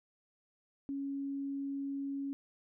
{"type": "tone", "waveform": "sine", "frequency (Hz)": 277.2, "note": "C#4", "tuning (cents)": 0, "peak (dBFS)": -35, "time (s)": [0.89, 2.33], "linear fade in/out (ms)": 0, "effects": []}